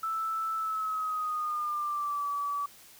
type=tone with pitch glide; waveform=sine; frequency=1318.5 to 1147.8 Hz; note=E6 to D6; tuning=0 to -40 cents; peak=-29 dBFS; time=0.03-2.66 s; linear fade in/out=5 ms; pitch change=-240 cents; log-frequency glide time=0.56-2.28 s; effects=white hiss -54 dBFS RMS until 2.99 s